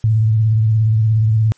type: tone with vibrato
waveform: sine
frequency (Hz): 110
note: A2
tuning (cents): 0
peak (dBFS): -10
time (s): 0.04-1.52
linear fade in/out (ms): 0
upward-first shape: sine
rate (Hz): 17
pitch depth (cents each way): 50
effects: white hiss -55 dBFS RMS until 1.57 s + MP3 32 kbps